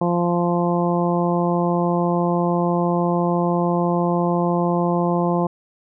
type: harmonic tone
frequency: 173.9 Hz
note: F3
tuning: 7 cents flat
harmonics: 1 / 2 / 3 / 4 / 5 / 6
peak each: -20 / -23 / -25 / -26 / -27 / -28 dBFS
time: 0.01-5.47 s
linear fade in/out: 5 ms
effects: none